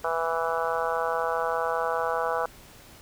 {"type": "harmonic tone", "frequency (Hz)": 164.8, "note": "E3", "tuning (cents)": 0, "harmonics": [3, 4, 5, 6, 7, 8, 9], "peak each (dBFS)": [-30, -31, -32, -33, -33, -34, -35], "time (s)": [0.04, 2.46], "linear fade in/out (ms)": 5, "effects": ["pink hiss -50 dBFS RMS until 3.01 s"]}